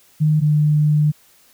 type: tone pair in turn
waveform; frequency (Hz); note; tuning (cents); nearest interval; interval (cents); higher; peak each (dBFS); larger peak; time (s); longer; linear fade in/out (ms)
sine; 153.4 / 150.42; D#3 / D3; -24 / +42; unison; 34; first; -12; neither; 0.2-0.41 / 0.41-1.12; second; 20
effects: white hiss -53 dBFS RMS until 1.53 s